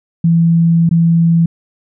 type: tone with dropouts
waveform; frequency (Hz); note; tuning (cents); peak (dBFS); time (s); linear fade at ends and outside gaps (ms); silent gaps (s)
sine; 167; E3; +23; -7; 0.24-1.46; 5; 0.892-0.91
effects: none